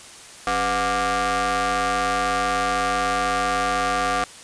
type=ring-modulated tone; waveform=sawtooth; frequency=226 Hz; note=A3; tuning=47 cents sharp; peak=-13 dBFS; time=0.47-4.24 s; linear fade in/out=2 ms; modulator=952 Hz; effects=white hiss -42 dBFS RMS until 4.43 s + resampled to 22050 Hz